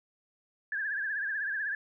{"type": "tone with vibrato", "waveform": "sine", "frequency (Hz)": 1661.2, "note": "G#6", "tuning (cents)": 0, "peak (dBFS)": -30, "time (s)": [0.72, 1.75], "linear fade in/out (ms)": 2, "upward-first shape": "triangle", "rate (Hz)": 16, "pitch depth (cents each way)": 120, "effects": []}